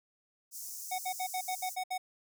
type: high-pass noise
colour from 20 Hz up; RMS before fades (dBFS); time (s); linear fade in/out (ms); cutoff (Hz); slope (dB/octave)
pink; -43; 0.51-1.77; 50; 5500; 48
type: tone bursts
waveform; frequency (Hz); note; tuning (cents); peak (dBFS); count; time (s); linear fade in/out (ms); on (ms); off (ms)
square; 742; F#5; +5; -33; 8; 0.91-1.98; 10; 76; 66
effects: none